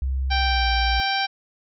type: tone with pitch glide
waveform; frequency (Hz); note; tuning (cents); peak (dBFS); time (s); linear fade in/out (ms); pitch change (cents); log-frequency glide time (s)
sine; 66 to 59.48; C2 to A#1; +16 to +36; -21; 0.02-1; 0; -180; 0.44-0.69
type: harmonic tone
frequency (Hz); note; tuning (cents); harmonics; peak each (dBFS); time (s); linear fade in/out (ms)
783; G5; -2; 1 / 2 / 3 / 4 / 5 / 6 / 7; -24 / -27 / -29 / -30 / -31 / -32 / -32; 0.3-1.27; 20
effects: none